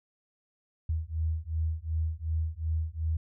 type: beating tone pair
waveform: sine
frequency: 78.7 / 81.4 Hz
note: D#2 / E2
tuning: +20 / -21 cents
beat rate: 2.7 Hz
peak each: -31 dBFS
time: 0.89-3.17 s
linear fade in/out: 5 ms
effects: none